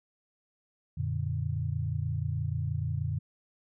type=chord; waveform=sine; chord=Gb augmented; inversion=none; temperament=equal with one note detuned; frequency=90.18 / 116.54 / 146.83 Hz; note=Gb2 / Bb2 / D3; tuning=-44 / 0 / 0 cents; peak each=-33 dBFS; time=0.97-3.19 s; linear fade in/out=10 ms; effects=none